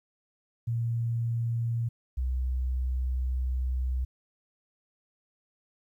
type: tone pair in turn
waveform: sine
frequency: 116.54 / 63.54 Hz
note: A#2 / B1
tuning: 0 / +50 cents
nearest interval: major seventh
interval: 1050 cents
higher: first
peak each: -26 dBFS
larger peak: neither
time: 0.67-1.89 / 2.17-4.05 s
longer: second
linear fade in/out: 10 ms
effects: 11-bit